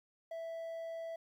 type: tone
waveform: triangle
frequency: 659.3 Hz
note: E5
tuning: in tune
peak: -38 dBFS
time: 0.31-1.16 s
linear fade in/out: 5 ms
effects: 12-bit